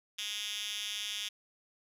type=tone with high-pass filter; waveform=5% pulse; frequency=207.7 Hz; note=G#3; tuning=in tune; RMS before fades=-38 dBFS; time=0.18-1.29 s; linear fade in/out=10 ms; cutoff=3500 Hz; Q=6.8; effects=resampled to 32000 Hz